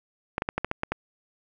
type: clicks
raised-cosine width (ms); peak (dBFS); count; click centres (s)
0.5; -11; 8; 0.381 / 0.421 / 0.489 / 0.58 / 0.646 / 0.714 / 0.834 / 0.92
effects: none